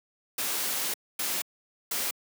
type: noise bursts at uneven times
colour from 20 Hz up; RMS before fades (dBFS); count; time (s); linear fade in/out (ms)
white; -30; 3; 0.38-0.94 / 1.19-1.42 / 1.91-2.11; 5
effects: high-pass 200 Hz 12 dB/octave